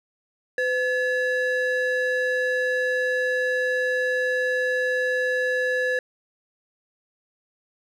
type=ring-modulated tone; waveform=triangle; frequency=1108.7 Hz; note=C#6; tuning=in tune; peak=-16 dBFS; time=0.58-5.99 s; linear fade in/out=2 ms; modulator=602 Hz; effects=none